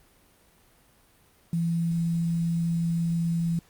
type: tone with quantisation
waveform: sine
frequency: 167.9 Hz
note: E3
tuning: 32 cents sharp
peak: -23 dBFS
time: 1.53-3.59 s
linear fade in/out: 2 ms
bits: 8
effects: pink hiss -60 dBFS RMS until 3.69 s + Opus 32 kbps